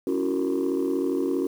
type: chord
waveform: sine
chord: F# dominant seventh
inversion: second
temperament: just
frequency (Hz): 277.5 / 333 / 370 / 462.5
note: C#4 / E4 / F#4 / A#4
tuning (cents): +2 / +18 / 0 / -14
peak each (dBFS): -25 / -28 / -25 / -30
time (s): 0.07-1.47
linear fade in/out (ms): 2
effects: tanh soft clip ceiling -17 dBFS + 8-bit